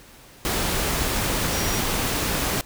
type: tone in noise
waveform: sine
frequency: 5690 Hz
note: F8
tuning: 31 cents sharp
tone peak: -32 dBFS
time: 1.53-1.79 s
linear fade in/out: 0 ms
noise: pink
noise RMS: -24 dBFS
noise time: 0.45-2.61 s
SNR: -11 dB
effects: pink hiss -48 dBFS RMS until 2.65 s